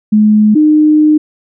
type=tone pair in turn; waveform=sine; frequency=212.6 / 305 Hz; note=G#3 / D#4; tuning=+41 / -34 cents; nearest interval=tritone; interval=625 cents; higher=second; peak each=-4 dBFS; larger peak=neither; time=0.12-0.55 / 0.55-1.18 s; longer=second; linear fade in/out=10 ms; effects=none